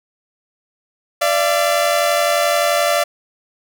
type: tone pair together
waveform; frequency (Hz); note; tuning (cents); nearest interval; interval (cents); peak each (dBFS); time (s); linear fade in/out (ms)
sawtooth; 587 / 678.5; D5 / E5; -1 / +50; minor third; 251; -13; 1.21-3.04; 10
effects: none